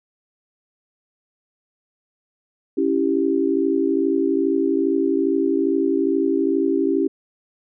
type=chord; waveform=sine; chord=C# diminished; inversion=none; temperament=equal; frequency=277.2 / 329.6 / 392 Hz; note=C#4 / E4 / G4; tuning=0 / 0 / 0 cents; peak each=-21 dBFS; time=2.77-7.08 s; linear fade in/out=10 ms; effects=none